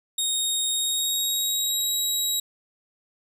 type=tone with pitch glide; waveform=20% pulse; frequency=3729 to 3845 Hz; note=A#7 to B7; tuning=0 to -47 cents; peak=-17 dBFS; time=0.18-2.4 s; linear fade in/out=5 ms; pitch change=+53 cents; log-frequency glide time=0.73-1.96 s; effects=9-bit